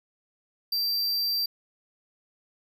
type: tone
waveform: square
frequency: 4699 Hz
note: D8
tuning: in tune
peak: -25 dBFS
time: 0.72-1.46 s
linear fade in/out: 5 ms
effects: none